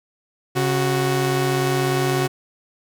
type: tone pair together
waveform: sawtooth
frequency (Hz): 136.69 / 370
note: C#3 / F#4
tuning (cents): -24 / 0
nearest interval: octave + perfect fourth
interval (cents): 1724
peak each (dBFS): -17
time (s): 0.55-2.28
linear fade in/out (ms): 20
effects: none